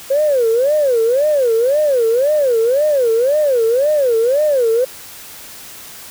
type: tone with vibrato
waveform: sine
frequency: 523.3 Hz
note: C5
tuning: in tune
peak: -10 dBFS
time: 0.1-4.85 s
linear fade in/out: 10 ms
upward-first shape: sine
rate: 1.9 Hz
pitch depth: 270 cents each way
effects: tanh soft clip ceiling -6 dBFS + white hiss -35 dBFS RMS until 6.1 s